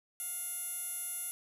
15% pulse tone with band-pass filter, 702 Hz, F5, 9 cents sharp, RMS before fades -39 dBFS, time 0.2-1.31 s, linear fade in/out 0 ms, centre 11000 Hz, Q 7.4, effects none

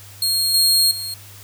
sawtooth tone with level steps, 4255 Hz, C8, 28 cents sharp, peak -14 / -10 / -23 dBFS, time 0.22-1.14 s, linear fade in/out 2 ms, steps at 0.54 / 0.91 s, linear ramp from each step 2 ms, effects added 100 Hz sine -42 dBFS peak until 1.43 s + white hiss -43 dBFS RMS until 1.43 s

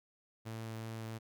sawtooth tone, 112.1 Hz, A2, 33 cents sharp, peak -37 dBFS, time 0.45-1.19 s, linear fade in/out 20 ms, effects none

